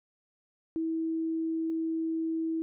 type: tone pair in turn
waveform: sine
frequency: 324.4 / 324.4 Hz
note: E4 / E4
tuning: -28 / -28 cents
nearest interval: unison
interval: 0 cents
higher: neither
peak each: -28 dBFS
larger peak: neither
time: 0.76-1.7 / 1.7-2.62 s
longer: first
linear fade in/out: 0 ms
effects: none